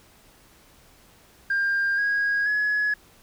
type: tone with pitch steps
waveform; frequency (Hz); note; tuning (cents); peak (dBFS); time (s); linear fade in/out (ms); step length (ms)
sine; 1600 / 1644 / 1689.3; G6 / G#6 / G#6; +35 / -18 / +29; -19; 1.5-2.94; 5; 480
effects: tanh soft clip ceiling -18 dBFS + pink hiss -55 dBFS RMS until 3.22 s